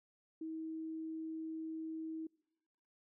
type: tone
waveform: sine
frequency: 320 Hz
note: D#4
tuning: 49 cents sharp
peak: -40 dBFS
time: 0.41-2.27 s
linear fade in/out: 5 ms
effects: noise-tail reverb RT60 1.0 s tail -26 dB re dry